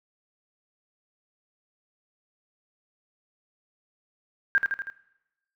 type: tone with echo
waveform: sine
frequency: 1602 Hz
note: G6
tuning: 37 cents sharp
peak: -17 dBFS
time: 4.55-4.58 s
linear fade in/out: 0 ms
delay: 80 ms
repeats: 4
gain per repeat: -4 dB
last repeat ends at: 4.9 s
effects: noise-tail reverb RT60 0.9 s tail -17 dB re dry